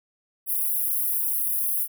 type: high-pass noise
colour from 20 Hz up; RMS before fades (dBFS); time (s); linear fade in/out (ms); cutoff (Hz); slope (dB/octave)
white; -25; 0.46-1.88; 50; 9900; 96
effects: none